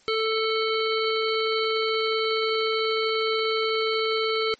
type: harmonic tone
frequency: 441.7 Hz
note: A4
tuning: 7 cents sharp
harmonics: 1 / 3 / 5 / 7 / 9 / 10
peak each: -24 / -29 / -31 / -32 / -34 / -34 dBFS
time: 0.08-4.54 s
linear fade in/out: 0 ms
effects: white hiss -58 dBFS RMS until 4.59 s + MP3 32 kbps